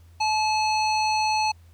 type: tone with low-pass filter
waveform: square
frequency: 862 Hz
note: A5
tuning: 36 cents flat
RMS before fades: -23 dBFS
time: 0.2-1.52 s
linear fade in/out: 10 ms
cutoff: 5000 Hz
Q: 2
effects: added 84 Hz sine -48 dBFS peak until 1.73 s + pink hiss -63 dBFS RMS until 1.73 s